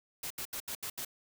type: noise bursts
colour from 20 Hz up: white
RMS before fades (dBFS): -39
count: 6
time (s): 0.23-1.049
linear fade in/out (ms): 5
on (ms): 74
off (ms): 75
effects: none